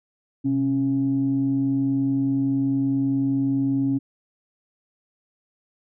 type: tone pair together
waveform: sine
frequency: 129.28 / 274.1 Hz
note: C3 / C#4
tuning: -20 / -19 cents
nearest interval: octave + minor second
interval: 1301 cents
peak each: -26 / -19 dBFS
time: 0.44-3.99 s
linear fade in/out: 20 ms
effects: tanh soft clip ceiling -13 dBFS